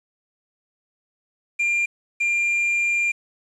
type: tone bursts at uneven times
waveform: triangle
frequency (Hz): 2393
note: D7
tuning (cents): +32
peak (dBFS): -17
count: 2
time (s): 1.59-1.86 / 2.2-3.12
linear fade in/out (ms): 10
effects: resampled to 24000 Hz + 8-bit